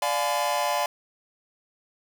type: chord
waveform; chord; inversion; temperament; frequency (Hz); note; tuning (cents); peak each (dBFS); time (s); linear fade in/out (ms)
45% pulse; D diminished seventh; none; just; 587.3 / 704.8 / 845.8 / 1014.9; D5 / F5 / Ab5 / Cb6; 0 / +16 / +31 / +47; -29; 0.02-0.86; 2
effects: none